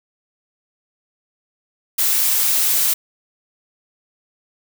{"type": "noise", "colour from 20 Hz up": "blue", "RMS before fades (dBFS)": -17, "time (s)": [1.98, 2.94], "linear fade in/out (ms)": 10, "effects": []}